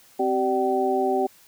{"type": "tone cluster", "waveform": "sine", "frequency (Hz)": [261.3, 385, 590, 765], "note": ["C4", "G4", "D5", "G5"], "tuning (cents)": [-2, -31, 8, -42], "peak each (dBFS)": [-28, -23, -29, -24], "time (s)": [0.19, 1.27], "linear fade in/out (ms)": 10, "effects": ["white hiss -54 dBFS RMS until 1.47 s"]}